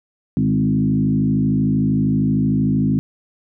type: tone with frequency modulation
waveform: sine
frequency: 202.7 Hz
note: G#3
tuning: 42 cents flat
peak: -14 dBFS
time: 0.37-2.99 s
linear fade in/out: 0 ms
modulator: 53 Hz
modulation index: 1.5
effects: none